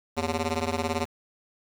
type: ring-modulated tone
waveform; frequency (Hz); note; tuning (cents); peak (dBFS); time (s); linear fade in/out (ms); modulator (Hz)
10% pulse; 161.2; E3; -38; -15; 0.16-1.06; 20; 71.6
effects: low-pass 8000 Hz 12 dB/octave + 7-bit